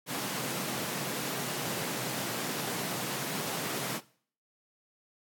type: high-pass noise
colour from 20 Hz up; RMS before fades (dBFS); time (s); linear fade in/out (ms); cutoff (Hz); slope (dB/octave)
pink; -35; 0.06-4.01; 50; 120; 96
effects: noise-tail reverb RT60 0.5 s tail -19 dB re dry + AAC 64 kbps